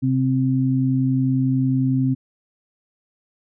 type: tone pair together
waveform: sine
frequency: 131.05 / 262.1 Hz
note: C3 / C4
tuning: +3 / +3 cents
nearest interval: octave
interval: 1200 cents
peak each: -19 dBFS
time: 0.02-2.15 s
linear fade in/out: 20 ms
effects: none

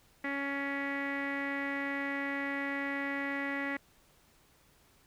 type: tone with low-pass filter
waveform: sawtooth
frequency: 279.1 Hz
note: C#4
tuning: 12 cents sharp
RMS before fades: -35 dBFS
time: 0.24-3.77 s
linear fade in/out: 5 ms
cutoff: 2000 Hz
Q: 7.2
effects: pink hiss -65 dBFS RMS until 5.06 s

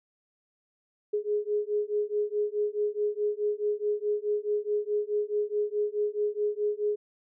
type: beating tone pair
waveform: sine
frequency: 415.3 / 420 Hz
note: G#4 / G#4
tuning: 0 / +19 cents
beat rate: 4.7 Hz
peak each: -29 dBFS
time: 1.13-6.96 s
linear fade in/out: 10 ms
effects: none

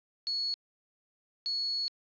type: tone bursts at uneven times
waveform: sine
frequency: 4373 Hz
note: C#8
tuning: 24 cents flat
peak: -29 dBFS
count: 2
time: 0.27-0.54 / 1.46-1.88 s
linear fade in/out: 0 ms
effects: resampled to 11025 Hz + 11-bit

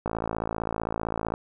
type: click train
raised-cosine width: 1 ms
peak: -14 dBFS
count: 72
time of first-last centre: 0.06-1.339 s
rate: 55.5 Hz
effects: none

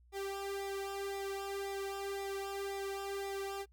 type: tone with flanger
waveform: sawtooth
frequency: 394.4 Hz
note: G4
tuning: 11 cents sharp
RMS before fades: -40 dBFS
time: 0.12-3.66 s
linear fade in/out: 50 ms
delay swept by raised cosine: 0.67 to 2.07 ms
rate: 1.9 Hz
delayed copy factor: -0.9
effects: noise-tail reverb RT60 0.1 s tail -26 dB re dry + added 60 Hz sine -61 dBFS peak until 3.72 s

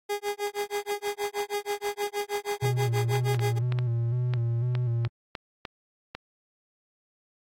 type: tone with tremolo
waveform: 30% pulse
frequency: 410 Hz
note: G#4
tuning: 22 cents flat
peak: -23 dBFS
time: 0.09-3.59 s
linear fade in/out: 10 ms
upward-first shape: sine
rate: 6.3 Hz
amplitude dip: 100%
type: tone with vibrato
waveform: triangle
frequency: 120.4 Hz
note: B2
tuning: 44 cents flat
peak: -22 dBFS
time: 2.62-5.08 s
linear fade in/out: 10 ms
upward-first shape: square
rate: 2 Hz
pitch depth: 47 cents each way
type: clicks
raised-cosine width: 0.3 ms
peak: -18 dBFS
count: 11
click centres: 3.156 / 3.346 / 3.394 / 3.723 / 3.788 / 4.337 / 4.752 / 5.05 / 5.352 / 5.652 / 6.15 s
effects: AAC 48 kbps

